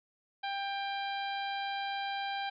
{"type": "harmonic tone", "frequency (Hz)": 793, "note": "G5", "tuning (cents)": 20, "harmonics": [1, 2, 3, 4, 5, 6], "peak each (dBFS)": [-35, -41, -44, -44, -46, -53], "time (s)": [0.43, 2.5], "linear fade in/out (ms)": 10, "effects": []}